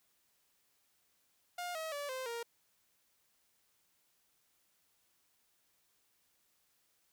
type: tone with pitch steps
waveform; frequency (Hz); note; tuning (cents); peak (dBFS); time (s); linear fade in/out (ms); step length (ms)
sawtooth; 709 / 639 / 575.9 / 519 / 467.8; F5 / D#5 / D5 / C5 / A#4; +26 / +46 / -34 / -14 / +6; -35; 1.58-2.43; 5; 170
effects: white hiss -75 dBFS RMS until 7.12 s